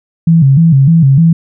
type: tone with vibrato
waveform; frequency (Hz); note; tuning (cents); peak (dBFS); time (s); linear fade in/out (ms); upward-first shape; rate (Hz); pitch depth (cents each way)
sine; 150; D3; +37; -3; 0.27-1.33; 5; square; 3.3; 170
effects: none